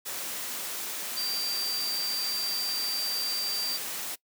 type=tone in noise; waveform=sine; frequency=4699 Hz; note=D8; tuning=in tune; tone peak=-29 dBFS; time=1.16-3.78 s; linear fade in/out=20 ms; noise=white; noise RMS=-35 dBFS; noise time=0.05-4.16 s; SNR=+3 dB; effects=noise-tail reverb RT60 0.1 s tail -22 dB re dry + high-pass 200 Hz 12 dB/octave